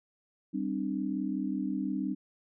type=chord; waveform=sine; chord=G suspended fourth; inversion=none; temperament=equal with one note detuned; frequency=196 / 261.6 / 300.7 Hz; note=G3 / C4 / D4; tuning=0 / 0 / +41 cents; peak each=-34 dBFS; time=0.53-2.15 s; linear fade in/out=20 ms; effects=none